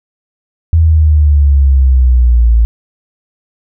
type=exponential sweep; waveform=sine; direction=down; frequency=82.5 to 55.8 Hz; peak=-4 dBFS; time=0.73-2.65 s; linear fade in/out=0 ms; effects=none